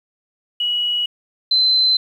sine tone pair in turn, 2920 / 4066 Hz, F#7 / B7, -24 / +50 cents, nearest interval tritone, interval 574 cents, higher second, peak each -17 / -12 dBFS, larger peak second, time 0.6-1.06 / 1.51-1.97 s, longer neither, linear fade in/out 5 ms, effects 8-bit

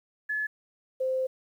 sine tone pair in turn, 1714 / 520.3 Hz, A6 / C5, -46 / -10 cents, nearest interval octave + major sixth, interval 2064 cents, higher first, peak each -27 / -25 dBFS, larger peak second, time 0.29-0.47 / 1-1.27 s, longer second, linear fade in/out 10 ms, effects 10-bit

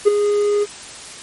triangle tone with ADSR envelope, 412.5 Hz, G#4, 12 cents flat, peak -3 dBFS, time 0.05-0.66 s, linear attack 28 ms, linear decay 11 ms, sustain -9 dB, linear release 32 ms, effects white hiss -35 dBFS RMS until 1.22 s + MP3 48 kbps

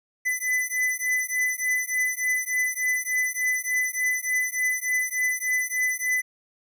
square beating tone pair, 2004 / 2007.4 Hz, B6 / B6, +25 / +28 cents, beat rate 3.4 Hz, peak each -27 dBFS, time 0.25-6.22 s, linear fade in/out 20 ms, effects none

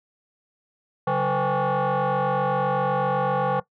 sine tone with frequency modulation, 138.59 Hz, C#3, in tune, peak -18 dBFS, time 1.07-3.6 s, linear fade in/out 5 ms, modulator 325 Hz, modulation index 3.2, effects noise-tail reverb RT60 0.1 s tail -18 dB re dry + tanh soft clip ceiling -18 dBFS

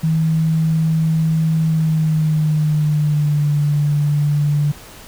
sine tone with pitch glide, 160 to 146.72 Hz, D#3 to D3, +49 to -1 cents, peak -13 dBFS, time 0.03-4.72 s, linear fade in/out 10 ms, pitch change -150 cents, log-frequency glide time 1.65-3.47 s, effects pink hiss -39 dBFS RMS until 5.07 s

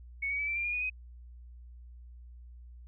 sine tone with pitch steps, 2217 / 2257 / 2298 / 2339 / 2382 / 2425 / 2468 / 2513 Hz, C#7 / C#7 / D7 / D7 / D7 / D#7 / D#7 / D#7, 0 / +31 / -38 / -8 / +24 / -45 / -15 / +17 cents, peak -30 dBFS, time 0.22-0.9 s, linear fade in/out 10 ms, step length 85 ms, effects added 60 Hz sine -47 dBFS peak until 2.87 s

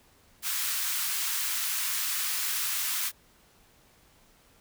white high-pass noise, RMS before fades -30 dBFS, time 0.42-3.12 s, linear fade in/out 50 ms, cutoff 1100 Hz, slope 24 dB/octave, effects pink hiss -61 dBFS RMS until 4.6 s

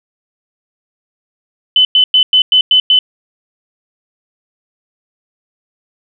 sine tone bursts, 3022 Hz, F#7, 36 cents sharp, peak -5 dBFS, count 7, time 1.76-2.99 s, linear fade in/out 2 ms, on 90 ms, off 100 ms, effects none

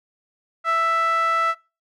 sawtooth tone with band-pass filter, 661 Hz, E5, 5 cents sharp, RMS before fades -20 dBFS, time 0.64-1.55 s, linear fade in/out 50 ms, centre 1500 Hz, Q 7.7, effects noise-tail reverb RT60 0.3 s tail -24 dB re dry

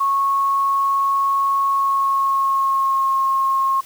sine tone with pitch glide, 1100 to 1077.4 Hz, C#6 to C#6, -14 to -50 cents, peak -15 dBFS, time 0-3.81 s, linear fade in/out 10 ms, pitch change -36 cents, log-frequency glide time 1.68-3.15 s, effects white hiss -44 dBFS RMS until 3.85 s

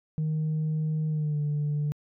sine tone with pitch glide, 155.56 to 147.85 Hz, D#3 to D3, 0 to +12 cents, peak -23 dBFS, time 0.18-1.92 s, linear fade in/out 0 ms, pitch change -88 cents, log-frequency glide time 1.08-1.39 s, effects tanh soft clip ceiling -23 dBFS

